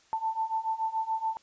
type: beating tone pair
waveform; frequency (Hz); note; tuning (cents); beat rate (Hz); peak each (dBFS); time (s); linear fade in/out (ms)
sine; 884 / 891; A5 / A5; +8 / +22; 7; -32 / -30; 0.13-1.37; 0
effects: white hiss -62 dBFS RMS until 1.42 s + resampled to 16000 Hz